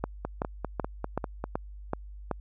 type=two click trains; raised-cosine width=1 ms; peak=-14 / -17 dBFS; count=7 / 7; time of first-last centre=0.04-2.313 / 0.25-1.44 s; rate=2.64 / 5.04 Hz; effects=added 50 Hz sine -41 dBFS peak until 2.4 s